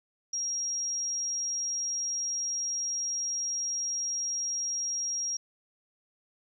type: tone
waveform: sine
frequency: 5630 Hz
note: F8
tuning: 13 cents sharp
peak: -29 dBFS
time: 0.33-5.37 s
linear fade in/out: 5 ms
effects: 11-bit